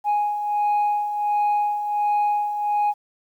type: beating tone pair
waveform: sine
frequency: 829 / 830.4 Hz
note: G#5 / G#5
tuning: -3 / 0 cents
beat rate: 1.4 Hz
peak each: -25 / -18 dBFS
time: 0.04-2.94 s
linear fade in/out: 50 ms
effects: tanh soft clip ceiling -16 dBFS + 9-bit